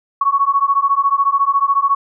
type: beating tone pair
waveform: sine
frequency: 1106 / 1120 Hz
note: C#6 / C#6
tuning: -4 / +18 cents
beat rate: 14 Hz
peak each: -15 dBFS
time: 0.21-1.95 s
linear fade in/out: 5 ms
effects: none